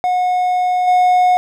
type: tone with level steps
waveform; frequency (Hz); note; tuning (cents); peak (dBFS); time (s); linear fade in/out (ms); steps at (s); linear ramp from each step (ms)
triangle; 727; F#5; -31; -11 / -7; 0.04-1.37; 0; 0.87; 10
effects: none